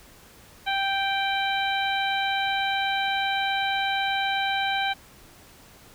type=harmonic tone with a mistuned harmonic; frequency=784 Hz; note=G5; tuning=in tune; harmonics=1 / 2 / 3 / 4 / 5; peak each=-26 / -29 / -31 / -32 / -33 dBFS; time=0.66-4.94 s; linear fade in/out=20 ms; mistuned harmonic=4; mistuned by=-17 cents; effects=pink hiss -51 dBFS RMS until 5.94 s